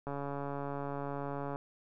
click train, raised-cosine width 1 ms, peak -25 dBFS, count 211, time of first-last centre 0.07-1.559 s, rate 141 Hz, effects none

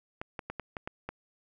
clicks, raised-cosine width 0.5 ms, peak -21 dBFS, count 7, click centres 0.215 / 0.392 / 0.5 / 0.597 / 0.768 / 0.875 / 1.09 s, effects none

